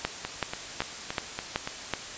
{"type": "two click trains", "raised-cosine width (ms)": 0.3, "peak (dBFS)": [-15, -10], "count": [6, 6], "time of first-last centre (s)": [[0.25, 1.675], [0.05, 1.937]], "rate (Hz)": [3.51, 2.65], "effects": ["white hiss -39 dBFS RMS until 2.17 s", "resampled to 16000 Hz"]}